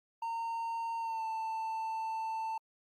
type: tone with pitch glide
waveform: triangle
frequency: 917 to 889.9 Hz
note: A#5 to A5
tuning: -29 to +19 cents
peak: -32 dBFS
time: 0.22-2.58 s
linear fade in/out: 5 ms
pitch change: -52 cents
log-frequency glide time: 0.99-1.25 s
effects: Opus 48 kbps